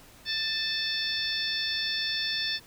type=harmonic tone with a mistuned harmonic; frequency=887 Hz; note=A5; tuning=14 cents sharp; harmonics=2 / 3 / 4 / 5 / 6; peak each=-34 / -38 / -32 / -33 / -34 dBFS; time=0.25-2.6 s; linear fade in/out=50 ms; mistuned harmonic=3; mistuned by=-33 cents; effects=pink hiss -53 dBFS RMS until 2.66 s